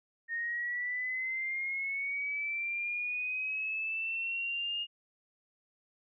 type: linear sweep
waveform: sine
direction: up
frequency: 1839 to 2848 Hz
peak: -32 dBFS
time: 0.28-4.87 s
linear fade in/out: 50 ms
effects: none

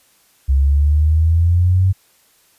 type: exponential sweep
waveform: sine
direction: up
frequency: 66.6 to 95.9 Hz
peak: -10 dBFS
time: 0.48-1.93 s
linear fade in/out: 20 ms
effects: white hiss -55 dBFS RMS until 2.58 s + resampled to 32000 Hz

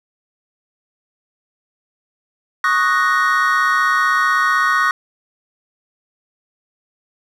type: chord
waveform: triangle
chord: D# minor seventh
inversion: third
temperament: equal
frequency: 1108.7 / 1244.5 / 1480 / 1864.7 Hz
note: C#6 / D#6 / F#6 / A#6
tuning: 0 / 0 / 0 / 0 cents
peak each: -17 dBFS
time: 2.64-4.91 s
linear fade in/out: 2 ms
effects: none

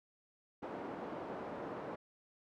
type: band-pass noise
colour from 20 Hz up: pink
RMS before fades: -44 dBFS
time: 0.62-1.96 s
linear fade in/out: 10 ms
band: 280 to 910 Hz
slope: 12 dB/octave
effects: none

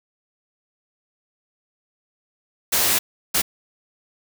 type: noise bursts at uneven times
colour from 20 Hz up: white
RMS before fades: -19 dBFS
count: 2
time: 2.72-2.99 / 3.34-3.42 s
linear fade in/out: 10 ms
effects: none

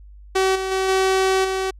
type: tone with level steps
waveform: sawtooth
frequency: 380.5 Hz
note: F#4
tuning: 48 cents sharp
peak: -12 / -19 / -15 / -12 / -17 dBFS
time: 0.35-1.71 s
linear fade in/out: 10 ms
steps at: 0.55 / 0.71 / 0.88 / 1.44 s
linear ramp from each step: 10 ms
effects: added 50 Hz sine -40 dBFS peak until 1.79 s + low-pass 9000 Hz 12 dB/octave

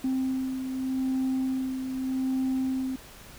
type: beating tone pair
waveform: sine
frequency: 261.6 / 262.43 Hz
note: C4 / C4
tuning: 0 / +5 cents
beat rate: 0.83 Hz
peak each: -25 / -33 dBFS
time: 0.04-2.96 s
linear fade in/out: 5 ms
effects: tanh soft clip ceiling -22 dBFS + pink hiss -48 dBFS RMS until 3.38 s

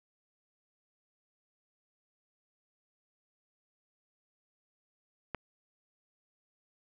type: click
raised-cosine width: 0.5 ms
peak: -20 dBFS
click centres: 5.347 s
effects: none

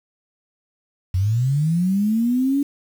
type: linear sweep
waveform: sine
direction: up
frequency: 87.31 to 286.5 Hz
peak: -16 dBFS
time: 1.14-2.63 s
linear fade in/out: 5 ms
effects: 7-bit

